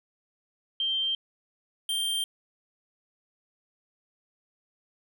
sine / square tone pair in turn, 3148 / 3166 Hz, G7 / G7, +7 / +17 cents, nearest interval unison, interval 10 cents, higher second, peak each -25 / -27 dBFS, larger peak first, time 0.8-1.15 / 1.89-2.24 s, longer neither, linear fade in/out 2 ms, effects none

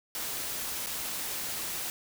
white noise with dropouts, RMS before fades -35 dBFS, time 0.15-1.9 s, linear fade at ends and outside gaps 1 ms, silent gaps 0.862-0.868 s, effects none

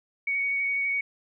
sine tone with vibrato, 2236 Hz, C#7, 14 cents sharp, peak -24 dBFS, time 0.27-1.01 s, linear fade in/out 5 ms, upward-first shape sine, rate 12 Hz, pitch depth 13 cents each way, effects none

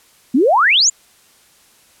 sine exponential sweep, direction up, 229.6 to 7459 Hz, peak -9 dBFS, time 0.34-0.9 s, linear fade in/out 10 ms, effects white hiss -51 dBFS RMS until 2 s + low-pass 12000 Hz 12 dB/octave

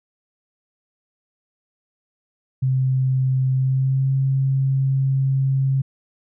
sine tone with pitch glide, 130.81 to 134.57 Hz, C3 to C3, 0 to +49 cents, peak -16 dBFS, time 2.62-5.82 s, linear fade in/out 10 ms, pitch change +49 cents, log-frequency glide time 3.53-4.12 s, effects none

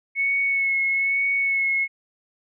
sine tone with vibrato, 2200 Hz, C#7, 14 cents flat, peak -19 dBFS, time 0.15-1.88 s, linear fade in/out 50 ms, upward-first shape sine, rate 1.1 Hz, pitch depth 21 cents each way, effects none

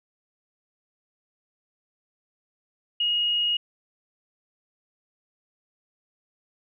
sine tone, 2877 Hz, F#7, 49 cents flat, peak -21 dBFS, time 3-3.57 s, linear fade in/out 5 ms, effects none

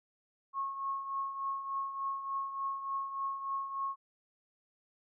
sine tone with tremolo, 1092 Hz, C#6, 26 cents flat, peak -31 dBFS, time 0.53-3.96 s, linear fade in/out 50 ms, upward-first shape triangle, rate 3.4 Hz, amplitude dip 65%, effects none

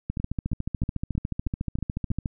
two click trains, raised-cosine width 5 ms, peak -17 / -15 dBFS, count 7 / 31, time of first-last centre 0.2-2.105 / 0.1-2.258 s, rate 3.15 / 13.9 Hz, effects none

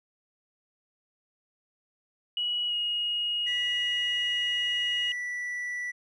sine tone with pitch glide, 2920 to 2880 Hz, F#7 to F#7, -24 to -47 cents, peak -26 dBFS, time 2.37-5.12 s, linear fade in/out 2 ms, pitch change -23 cents, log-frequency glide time 2.68-2.73 s
triangle tone, 1962 Hz, B6, 12 cents flat, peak -29 dBFS, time 3.46-5.92 s, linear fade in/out 20 ms
effects tanh soft clip ceiling -18 dBFS + resampled to 22050 Hz

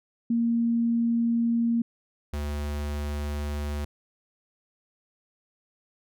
sine / square tone pair in turn, 232.9 / 73.36 Hz, A#3 / D2, -1 / -1 cents, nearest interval octave + minor sixth, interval 2000 cents, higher first, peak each -21 / -29 dBFS, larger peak first, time 0.3-1.82 / 2.33-3.85 s, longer neither, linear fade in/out 5 ms, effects none

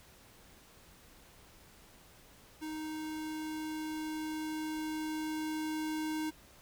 square tone with level ramp, 311.1 Hz, D#4, in tune, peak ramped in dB -39 to -34 dBFS, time 2.61-6.31 s, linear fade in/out 20 ms, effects pink hiss -59 dBFS RMS until 6.61 s

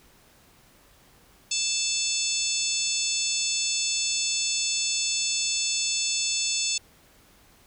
harmonic tone with a mistuned harmonic, 880 Hz, A5, in tune, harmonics 3 / 4 / 5 / 6 / 7 / 8 / 9, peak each -32 / -32 / -32 / -32 / -32 / -32 / -32 dBFS, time 1.51-6.78 s, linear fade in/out 5 ms, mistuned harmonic 7, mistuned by +56 cents, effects pink hiss -57 dBFS RMS until 7.66 s

